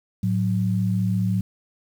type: tone pair together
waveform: sine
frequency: 109.59 / 184.3 Hz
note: A2 / F#3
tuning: -6 / -7 cents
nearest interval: major sixth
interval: 899 cents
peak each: -22 dBFS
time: 0.23-1.41 s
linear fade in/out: 5 ms
effects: 8-bit